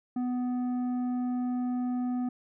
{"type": "tone with tanh clipping", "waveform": "sine", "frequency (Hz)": 248.4, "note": "B3", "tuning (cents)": 10, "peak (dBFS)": -29, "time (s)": [0.16, 2.29], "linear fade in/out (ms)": 5, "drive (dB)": 8, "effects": []}